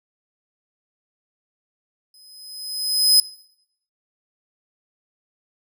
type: tone with exponential growth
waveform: sawtooth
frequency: 5050 Hz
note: D#8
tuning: 25 cents sharp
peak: -7 dBFS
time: 2.14-3.2 s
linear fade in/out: 2 ms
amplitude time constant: 230 ms
effects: noise-tail reverb RT60 0.7 s tail -20 dB re dry